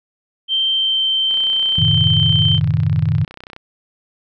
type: tone with pitch glide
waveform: sine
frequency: 3133 to 3115 Hz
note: G7 to G7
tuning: -2 to -12 cents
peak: -14 dBFS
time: 0.48-2.6 s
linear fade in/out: 50 ms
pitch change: -10 cents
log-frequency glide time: 0.7-1.01 s
type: click train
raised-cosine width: 0.3 ms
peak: -19 dBFS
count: 72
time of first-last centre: 1.31-3.564 s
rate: 31.5 Hz
type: chord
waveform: sine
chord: F# diminished seventh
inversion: none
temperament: equal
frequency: 92.5 / 110 / 130.81 / 155.56 Hz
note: F#2 / A2 / C3 / Eb3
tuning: 0 / 0 / 0 / 0 cents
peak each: -20 / -19 / -20 / -17 dBFS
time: 1.78-3.25 s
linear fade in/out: 5 ms
effects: none